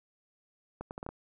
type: accelerating click train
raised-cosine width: 1 ms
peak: -25 dBFS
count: 6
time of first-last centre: 0.81-1.09 s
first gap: 99 ms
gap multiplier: 0.71
effects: none